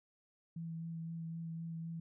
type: tone with vibrato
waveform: sine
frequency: 164.81 Hz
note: E3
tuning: in tune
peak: -40 dBFS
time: 0.56-2 s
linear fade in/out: 5 ms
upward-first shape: sine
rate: 3.9 Hz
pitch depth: 14 cents each way
effects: none